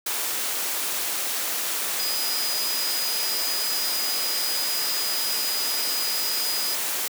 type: tone in noise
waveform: sine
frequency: 4949 Hz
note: D#8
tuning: 10 cents flat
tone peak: -27 dBFS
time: 1.99-6.75 s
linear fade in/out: 5 ms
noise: white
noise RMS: -27 dBFS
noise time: 0.06-7.08 s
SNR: -3 dB
effects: high-pass 300 Hz 12 dB/octave